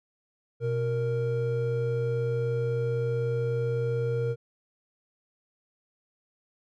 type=tone pair together; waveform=triangle; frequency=123.39 / 466.2 Hz; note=B2 / A#4; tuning=-1 / 0 cents; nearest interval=octave + major seventh; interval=2301 cents; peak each=-26 dBFS; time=0.6-4.36 s; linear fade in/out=50 ms; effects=none